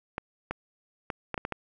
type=clicks; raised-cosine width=0.5 ms; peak=-16 dBFS; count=7; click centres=0.181 / 0.51 / 1.102 / 1.343 / 1.378 / 1.451 / 1.523 s; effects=none